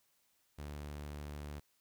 sawtooth tone, 73.4 Hz, D2, in tune, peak -39 dBFS, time 0.58-1.6 s, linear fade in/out 10 ms, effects white hiss -75 dBFS RMS until 1.8 s

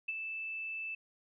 sine tone with ADSR envelope, 2637 Hz, E7, in tune, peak -31 dBFS, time 0.08-0.95 s, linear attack 9 ms, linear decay 29 ms, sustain -6 dB, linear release 6 ms, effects none

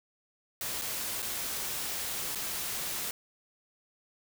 white noise with dropouts, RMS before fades -35 dBFS, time 0.61-3.11 s, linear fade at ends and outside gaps 1 ms, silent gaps 0.814-0.819 / 1.221-1.226 / 2.35-2.356 s, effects none

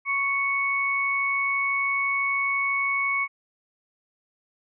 sine tone pair together, 1108.7 / 2217 Hz, C#6 / C#7, 0 / 0 cents, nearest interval octave, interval 1200 cents, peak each -28 / -23 dBFS, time 0.05-3.28 s, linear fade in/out 50 ms, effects none

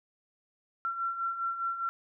sine beating tone pair, 1356 / 1360.9 Hz, E6 / F6, +49 / -45 cents, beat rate 4.9 Hz, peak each -38 / -31 dBFS, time 0.85-1.89 s, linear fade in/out 0 ms, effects none

